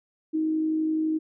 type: tone with amplitude modulation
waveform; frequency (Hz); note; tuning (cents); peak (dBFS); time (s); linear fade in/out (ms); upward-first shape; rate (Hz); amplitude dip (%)
sine; 314.7; D#4; +20; -21; 0.33-1.19; 20; sine; 51.8; 30
effects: none